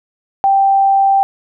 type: tone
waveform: sine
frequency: 784 Hz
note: G5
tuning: in tune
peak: -8 dBFS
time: 0.44-1.23 s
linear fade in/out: 0 ms
effects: none